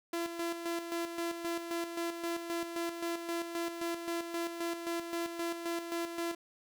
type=tone with tremolo; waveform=sawtooth; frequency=338.6 Hz; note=E4; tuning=46 cents sharp; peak=-29 dBFS; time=0.13-6.35 s; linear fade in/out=5 ms; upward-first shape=square; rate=3.8 Hz; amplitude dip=55%; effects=none